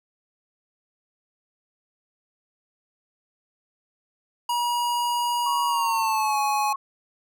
square tone with pitch glide, 959 to 839.7 Hz, A#5 to G#5, +49 to +19 cents, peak -23 dBFS, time 4.49-6.73 s, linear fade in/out 5 ms, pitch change -230 cents, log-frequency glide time 5.67-6.38 s
sine tone with vibrato, 1100 Hz, C#6, 14 cents flat, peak -26 dBFS, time 5.46-6.76 s, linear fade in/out 5 ms, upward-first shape sine, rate 1.3 Hz, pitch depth 13 cents each way
effects none

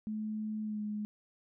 sine tone with pitch glide, 215.1 to 210.3 Hz, A3 to G#3, -39 to +22 cents, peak -34 dBFS, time 0.07-1.05 s, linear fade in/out 0 ms, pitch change -39 cents, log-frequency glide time 0.63-0.81 s, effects none

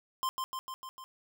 square tone with echo, 1046.5 Hz, C6, in tune, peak -30 dBFS, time 0.23-0.29 s, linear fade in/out 0 ms, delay 150 ms, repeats 5, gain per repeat -3 dB, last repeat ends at 1.04 s, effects none

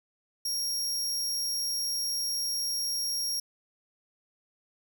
sawtooth tone, 5588 Hz, F8, in tune, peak -26 dBFS, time 0.45-3.4 s, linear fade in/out 5 ms, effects none

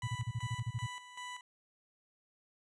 20% pulse tone with tremolo, 990 Hz, B5, 4 cents sharp, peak -37 dBFS, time 0.02-1.41 s, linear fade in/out 2 ms, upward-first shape square, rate 2.6 Hz, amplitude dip 65%
sine tone bursts, 116.54 Hz, A#2, in tune, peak -32 dBFS, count 11, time 0.03-0.866 s, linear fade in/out 10 ms, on 46 ms, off 33 ms
effects resampled to 24000 Hz

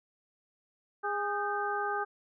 harmonic tone with a mistuned harmonic, 410 Hz, G#4, 22 cents flat, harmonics 1 / 2 / 3 / 4, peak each -36 / -34 / -35 / -36 dBFS, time 1.03-2.05 s, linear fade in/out 20 ms, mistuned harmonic 4, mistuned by -90 cents, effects none

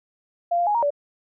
sine tone with pitch steps, 692 / 697 / 832 / 938 / 577 Hz, F5 / F5 / G#5 / A#5 / D5, -16 / -4 / +3 / +11 / -31 cents, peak -18 dBFS, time 0.51-0.905 s, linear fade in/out 10 ms, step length 79 ms, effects none

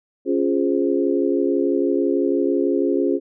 sine chord, Db major seventh, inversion none, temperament equal, 277.2 / 349.2 / 415.3 / 523.3 Hz, Db4 / F4 / Ab4 / C5, 0 / 0 / 0 / 0 cents, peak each -21 / -21 / -22 / -27 dBFS, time 0.25-3.2 s, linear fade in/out 50 ms, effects none

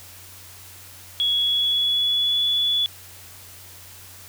sine tone with pitch glide, 3352 to 3426 Hz, G#7 to A7, +15 to -47 cents, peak -18 dBFS, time 1.2-2.86 s, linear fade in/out 0 ms, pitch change +38 cents, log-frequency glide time 1.34-2.44 s, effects added 92 Hz sine -49 dBFS peak until 4.28 s + white hiss -44 dBFS RMS until 4.28 s

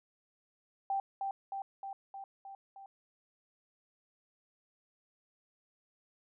sine tone with echo, 784 Hz, G5, in tune, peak -30 dBFS, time 0.9-1 s, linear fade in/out 2 ms, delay 310 ms, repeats 6, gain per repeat -3 dB, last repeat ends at 2.86 s, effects none

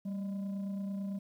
sine tone with frequency modulation, 196 Hz, G3, in tune, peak -32 dBFS, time 0.05-1.19 s, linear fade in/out 10 ms, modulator 421 Hz, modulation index 0.25, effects tanh soft clip ceiling -33 dBFS + 11-bit

